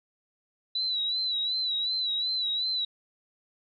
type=tone with vibrato; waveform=sine; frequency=3951 Hz; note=B7; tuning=in tune; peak=-26 dBFS; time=0.75-2.85 s; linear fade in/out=5 ms; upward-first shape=sine; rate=2.7 Hz; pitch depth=64 cents each way; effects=none